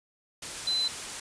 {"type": "tone in noise", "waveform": "sine", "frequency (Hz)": 4038, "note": "B7", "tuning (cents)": 38, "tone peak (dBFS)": -25, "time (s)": [0.67, 0.88], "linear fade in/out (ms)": 5, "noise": "white", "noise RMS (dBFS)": -37, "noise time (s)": [0.42, 1.2], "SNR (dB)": 9, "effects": ["resampled to 22050 Hz"]}